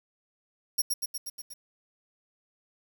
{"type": "tone with echo", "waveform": "15% pulse", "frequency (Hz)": 5588, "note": "F8", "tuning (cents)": 0, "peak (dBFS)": -17, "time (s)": [0.78, 0.82], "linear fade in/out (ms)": 10, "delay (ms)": 120, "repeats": 6, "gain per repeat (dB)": -3, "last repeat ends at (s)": 1.54, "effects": ["9-bit"]}